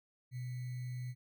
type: tone with sample-and-hold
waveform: sine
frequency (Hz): 124.8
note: B2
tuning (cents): +19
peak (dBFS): -38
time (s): 0.31-1.15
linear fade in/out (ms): 50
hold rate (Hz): 2100
effects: none